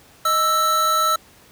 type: tone pair together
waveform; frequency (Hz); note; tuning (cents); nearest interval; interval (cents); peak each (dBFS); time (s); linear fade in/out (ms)
square; 622.3 / 1318.6; D#5 / E6; 0 / 0; octave + minor second; 1300; -28 / -17; 0.25-1.16; 5
effects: pink hiss -50 dBFS RMS until 1.51 s + high-pass 60 Hz 12 dB/octave